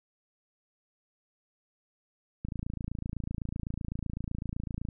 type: click train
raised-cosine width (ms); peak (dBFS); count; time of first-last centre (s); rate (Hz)
5; -22; 69; 2.45-4.887; 27.9
effects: none